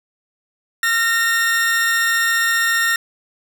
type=tone pair together; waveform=40% pulse; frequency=1375 / 1838.3 Hz; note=F6 / A#6; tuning=-27 / -25 cents; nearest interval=perfect fourth; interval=502 cents; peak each=-21 / -15 dBFS; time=0.83-2.96 s; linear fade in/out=2 ms; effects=none